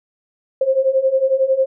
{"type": "beating tone pair", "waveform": "sine", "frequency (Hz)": [523.3, 534.3], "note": ["C5", "C5"], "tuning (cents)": [0, 36], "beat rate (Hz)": 11, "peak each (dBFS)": [-18, -15], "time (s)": [0.61, 1.66], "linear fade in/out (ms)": 5, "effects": []}